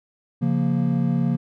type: chord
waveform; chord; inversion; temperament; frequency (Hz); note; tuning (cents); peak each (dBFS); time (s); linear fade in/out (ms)
triangle; Bb minor; first; equal; 138.59 / 174.61 / 233.1; Db3 / F3 / Bb3; 0 / 0 / 0; -21; 0.41-1.37; 20
effects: none